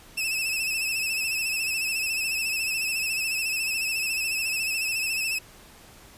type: tone with vibrato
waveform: sawtooth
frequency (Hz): 2616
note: E7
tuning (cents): -14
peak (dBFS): -22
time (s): 0.17-5.39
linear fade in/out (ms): 10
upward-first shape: sine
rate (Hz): 14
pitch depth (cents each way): 57
effects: pink hiss -50 dBFS RMS until 6.17 s + resampled to 32000 Hz